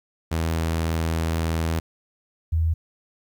sawtooth / sine tone pair in turn, 81.6 / 81.18 Hz, E2 / E2, -17 / -26 cents, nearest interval unison, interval 9 cents, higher first, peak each -18 dBFS, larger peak neither, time 0.31-1.8 / 2.52-2.74 s, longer first, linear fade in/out 10 ms, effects 10-bit

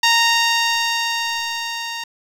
10% pulse tone with level ramp, 927 Hz, A#5, 10 cents flat, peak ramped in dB -3 to -17 dBFS, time 0.03-2.04 s, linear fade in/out 5 ms, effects low-pass 9000 Hz 12 dB/octave + 7-bit

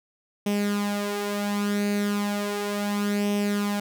sawtooth tone with flanger, 204.6 Hz, G#3, 26 cents flat, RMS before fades -26 dBFS, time 0.46-3.8 s, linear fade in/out 5 ms, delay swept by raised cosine 0.34 to 4.44 ms, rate 0.35 Hz, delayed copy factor +0.6, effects none

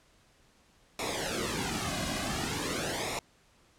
pink noise with flanger, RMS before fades -33 dBFS, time 0.99-3.19 s, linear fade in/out 2 ms, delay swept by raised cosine 0.64 to 2.24 ms, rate 0.46 Hz, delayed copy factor -0.8, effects pink hiss -64 dBFS RMS until 3.78 s + low-pass 9000 Hz 12 dB/octave

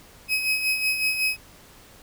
35% pulse tone with tremolo, 2542 Hz, D#7, 36 cents sharp, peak -18 dBFS, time 0.28-1.37 s, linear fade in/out 50 ms, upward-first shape sine, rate 5.4 Hz, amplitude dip 55%, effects pink hiss -50 dBFS RMS until 2.02 s

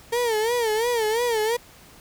35% pulse tone with vibrato, 456.4 Hz, A#4, 37 cents flat, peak -19 dBFS, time 0.12-1.57 s, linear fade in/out 10 ms, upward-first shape sine, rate 2.9 Hz, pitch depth 120 cents each way, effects pink hiss -49 dBFS RMS until 2 s

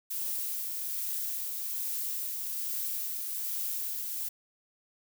violet noise with tremolo, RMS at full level -33 dBFS, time 0.1-4.29 s, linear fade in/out 10 ms, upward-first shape triangle, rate 1.2 Hz, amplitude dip 30%, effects none

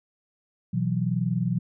sine chord, B suspended fourth, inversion none, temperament equal, 123.47 / 164.81 / 185 Hz, B2 / E3 / F#3, 0 / 0 / 0 cents, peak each -27 dBFS, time 0.73-1.59 s, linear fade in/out 10 ms, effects none

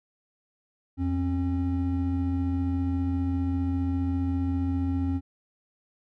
triangle tone pair together, 85.1 / 270.2 Hz, F2 / C#4, -44 / -44 cents, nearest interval octave + minor sixth, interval 2000 cents, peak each -25 dBFS, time 0.97-5.21 s, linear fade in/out 50 ms, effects none

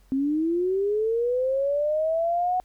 sine linear sweep, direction up, 261.6 to 740 Hz, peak -21 dBFS, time 0.12-2.6 s, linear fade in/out 0 ms, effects added 46 Hz sine -54 dBFS peak until 2.64 s + pink hiss -64 dBFS RMS until 2.64 s

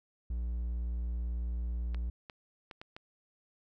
triangle tone, 59.1 Hz, A#1, 24 cents sharp, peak -30 dBFS, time 0.3-2.1 s, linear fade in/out 5 ms
clicks, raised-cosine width 0.3 ms, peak -29 dBFS, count 5, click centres 1.946 / 2.298 / 2.712 / 2.815 / 2.965 s
effects none

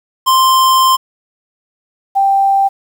square / sine tone pair in turn, 1046.5 / 785.6 Hz, C6 / G5, 0 / +4 cents, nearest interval perfect fourth, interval 496 cents, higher first, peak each -8 dBFS, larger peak neither, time 0.26-0.97 / 2.15-2.69 s, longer first, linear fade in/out 20 ms, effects 7-bit

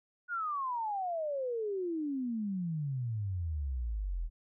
sine exponential sweep, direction down, 1469 to 39 Hz, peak -32 dBFS, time 0.28-4.3 s, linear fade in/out 50 ms, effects none

